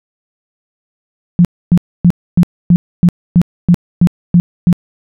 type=tone bursts; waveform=sine; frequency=174.61 Hz; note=F3; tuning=in tune; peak=-3 dBFS; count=11; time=1.39-4.728 s; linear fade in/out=0 ms; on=58 ms; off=270 ms; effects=none